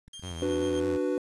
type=click train; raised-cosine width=5 ms; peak=-38 dBFS; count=4; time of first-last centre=0.08-0.428 s; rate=8.63 Hz
type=tone with tremolo; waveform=sawtooth; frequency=3194 Hz; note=G7; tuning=32 cents sharp; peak=-37 dBFS; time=0.13-0.8 s; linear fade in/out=5 ms; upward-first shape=sine; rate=8.1 Hz; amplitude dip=65%
type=tone with vibrato; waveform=sawtooth; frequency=86.7 Hz; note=F2; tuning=12 cents flat; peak=-32 dBFS; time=0.22-0.98 s; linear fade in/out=20 ms; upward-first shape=triangle; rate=5 Hz; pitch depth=120 cents each way
type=chord; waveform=triangle; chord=B minor; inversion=first; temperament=equal; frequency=293.7 / 370 / 493.9 Hz; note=D4 / F#4 / B4; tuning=0 / 0 / 0 cents; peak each=-28 dBFS; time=0.42-1.18 s; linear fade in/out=2 ms
effects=resampled to 24000 Hz + 9-bit